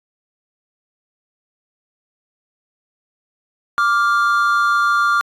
triangle tone pair together, 1174 / 1400.6 Hz, D6 / F6, -1 / +5 cents, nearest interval minor third, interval 306 cents, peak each -14 dBFS, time 3.78-5.21 s, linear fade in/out 0 ms, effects AAC 64 kbps

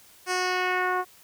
10% pulse tone with low-pass filter sweep, 365.7 Hz, F#4, 20 cents flat, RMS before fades -26 dBFS, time 0.26-1.05 s, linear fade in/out 50 ms, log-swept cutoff 8800 to 1000 Hz, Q 1.5, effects white hiss -54 dBFS RMS until 1.23 s

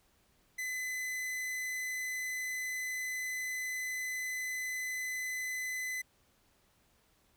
45% pulse tone, 2018 Hz, B6, 37 cents sharp, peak -35 dBFS, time 0.58-6.02 s, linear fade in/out 10 ms, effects pink hiss -70 dBFS RMS until 7.36 s

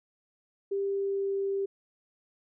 sine tone with pitch glide, 395.9 to 393.4 Hz, G4 to G4, +17 to +6 cents, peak -27 dBFS, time 0.71-1.66 s, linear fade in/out 10 ms, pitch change -11 cents, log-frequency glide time 0.82-1.35 s, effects none

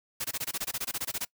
white noise bursts, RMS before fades -32 dBFS, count 16, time 0.2-1.251 s, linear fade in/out 10 ms, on 46 ms, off 21 ms, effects noise-tail reverb RT60 0.1 s tail -23 dB re dry

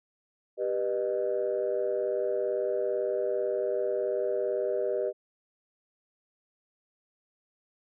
sine chord, G augmented, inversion none, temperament just, 392 / 490 / 612.5 Hz, G4 / B4 / D#5, 0 / -14 / -27 cents, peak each -30 dBFS, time 0.57-5.13 s, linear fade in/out 50 ms, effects tanh soft clip ceiling -19 dBFS

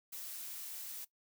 blue noise, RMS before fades -45 dBFS, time 0.12-1.05 s, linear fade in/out 10 ms, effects noise-tail reverb RT60 0.1 s tail -18 dB re dry

